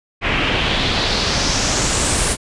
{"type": "noise with low-pass filter sweep", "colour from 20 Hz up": "pink", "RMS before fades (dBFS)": -18, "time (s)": [0.21, 2.37], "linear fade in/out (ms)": 50, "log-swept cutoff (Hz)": [2400, 10000], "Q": 2.7, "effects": ["resampled to 24000 Hz"]}